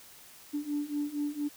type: beating tone pair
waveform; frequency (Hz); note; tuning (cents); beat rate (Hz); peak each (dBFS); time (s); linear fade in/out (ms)
sine; 290 / 294.3; D4 / D4; -22 / +4; 4.3; -34 / -32; 0.53-1.49; 20
effects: tanh soft clip ceiling -23 dBFS + white hiss -53 dBFS RMS until 1.56 s